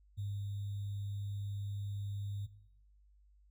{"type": "tone with sample-and-hold", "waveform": "sine", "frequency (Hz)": 100.9, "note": "G#2", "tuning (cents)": -49, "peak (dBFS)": -36, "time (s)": [0.17, 2.47], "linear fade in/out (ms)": 20, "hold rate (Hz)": 3675, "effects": ["noise-tail reverb RT60 0.8 s tail -18 dB re dry", "added 50 Hz sine -62 dBFS peak until 3.5 s"]}